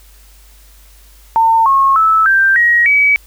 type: tone with pitch steps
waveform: sine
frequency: 904 / 1087.5 / 1308.3 / 1574 / 1893.5 / 2278 Hz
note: A5 / C#6 / E6 / G6 / A#6 / C#7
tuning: +47 / -33 / -13 / +7 / +27 / +47 cents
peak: -7 dBFS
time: 1.36-3.16 s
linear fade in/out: 0 ms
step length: 300 ms
effects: added 50 Hz sine -41 dBFS peak until 3.26 s + white hiss -47 dBFS RMS until 3.26 s